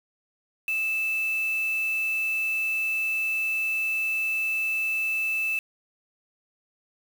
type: tone with quantisation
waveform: sine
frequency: 2635 Hz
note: E7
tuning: 1 cent flat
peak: -24 dBFS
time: 0.68-5.59 s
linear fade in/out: 2 ms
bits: 6
effects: none